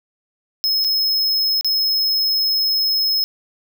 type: tone with dropouts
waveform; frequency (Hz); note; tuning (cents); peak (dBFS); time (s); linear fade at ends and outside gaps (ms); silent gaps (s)
square; 5170; E8; -34; -16; 0.64-3.24; 0; 0.841-0.846 / 1.61-1.646
effects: none